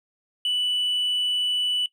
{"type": "tone with tanh clipping", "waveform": "triangle", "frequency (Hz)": 2969, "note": "F#7", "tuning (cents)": 5, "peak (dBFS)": -22, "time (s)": [0.45, 1.86], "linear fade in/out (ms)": 2, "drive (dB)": 6, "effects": ["noise-tail reverb RT60 0.1 s tail -19 dB re dry"]}